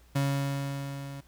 35% pulse tone with level ramp, 139.1 Hz, C#3, 6 cents sharp, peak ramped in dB -22 to -37 dBFS, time 0.15-1.21 s, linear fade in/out 10 ms, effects added 60 Hz sine -57 dBFS peak until 1.27 s + pink hiss -63 dBFS RMS until 1.27 s

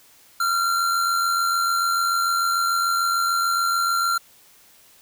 square tone with amplitude modulation, 1374 Hz, F6, 29 cents flat, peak -18 dBFS, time 0.4-4.18 s, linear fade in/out 5 ms, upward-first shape sine, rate 86.8 Hz, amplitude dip 40%, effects white hiss -53 dBFS RMS until 5.01 s

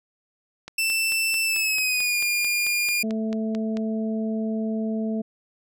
click train, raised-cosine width 0.2 ms, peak -19 dBFS, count 15, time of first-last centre 0.68-3.771 s, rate 4.53 Hz
sawtooth tone with pitch glide, 2665 to 2416 Hz, E7 to D7, +18 to +48 cents, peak -18 dBFS, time 0.78-3.03 s, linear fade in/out 5 ms, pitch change -170 cents, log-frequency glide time 1.43-2.19 s
harmonic tone, 220 Hz, A3, in tune, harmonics 1 / 2 / 3, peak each -24 / -33 / -35 dBFS, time 3.03-5.22 s, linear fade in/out 10 ms
effects none

